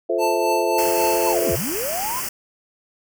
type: chord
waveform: sine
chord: F major seventh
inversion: none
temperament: equal with one note detuned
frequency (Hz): 349.2 / 438 / 523.3 / 659.3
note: F4 / A4 / C5 / E5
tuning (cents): 0 / -8 / 0 / 0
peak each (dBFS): -24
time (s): 0.09-1.56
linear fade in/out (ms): 10
type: tone with tremolo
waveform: square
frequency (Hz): 884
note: A5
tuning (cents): +8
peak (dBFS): -20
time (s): 0.18-1.35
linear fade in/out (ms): 50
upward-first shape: triangle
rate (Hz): 3.7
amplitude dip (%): 55
type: band-stop noise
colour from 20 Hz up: white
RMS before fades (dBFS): -27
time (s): 0.78-2.29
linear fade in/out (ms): 5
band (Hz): 3100 to 4700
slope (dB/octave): 96
type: linear two-way sweep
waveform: sine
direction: down then up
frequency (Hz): 1068 to 61.74 to 1068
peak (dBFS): -25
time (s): 1.26-2.21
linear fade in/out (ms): 20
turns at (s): 1.53
effects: none